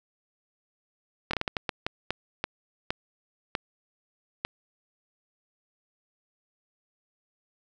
slowing click train, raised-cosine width 0.3 ms, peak -11 dBFS, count 13, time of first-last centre 1.31-4.45 s, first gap 24 ms, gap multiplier 1.39, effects none

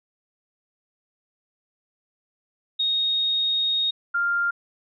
sine tone pair in turn, 3730 / 1397.2 Hz, A#7 / F6, 0 / 0 cents, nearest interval octave + perfect fourth, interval 1700 cents, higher first, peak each -20 dBFS, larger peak neither, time 2.79-3.91 / 4.14-4.51 s, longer first, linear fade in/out 10 ms, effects none

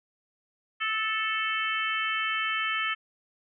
harmonic tone with a mistuned harmonic, 440 Hz, A4, in tune, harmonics 3 / 4 / 5 / 6 / 7, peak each -31 / -32 / -33 / -34 / -34 dBFS, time 0.8-2.95 s, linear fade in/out 20 ms, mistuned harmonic 3, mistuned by -17 cents, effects none

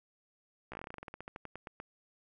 slowing click train, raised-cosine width 0.5 ms, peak -28 dBFS, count 21, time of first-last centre 0.72-1.801 s, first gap 15 ms, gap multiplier 1.12, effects none

